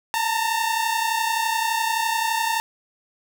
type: tone pair together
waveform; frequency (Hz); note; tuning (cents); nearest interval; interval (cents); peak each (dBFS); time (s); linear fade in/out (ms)
sawtooth; 889 / 920.7; A5 / A#5; +18 / -22; minor second; 60; -20; 0.14-2.6; 0
effects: none